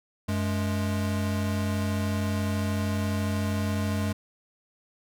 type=tone pair together; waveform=square; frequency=94.63 / 210 Hz; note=F#2 / G#3; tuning=+39 / +19 cents; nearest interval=octave + major second; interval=1380 cents; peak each=-28 / -30 dBFS; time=0.28-4.13 s; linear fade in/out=10 ms; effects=none